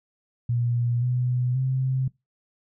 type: tone with pitch steps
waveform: sine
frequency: 119.8 / 124.5 / 131 Hz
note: A#2 / B2 / C3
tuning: +48 / +14 / +2 cents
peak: -21 dBFS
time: 0.49-2.08 s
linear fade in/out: 5 ms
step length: 530 ms
effects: noise-tail reverb RT60 0.2 s tail -22 dB re dry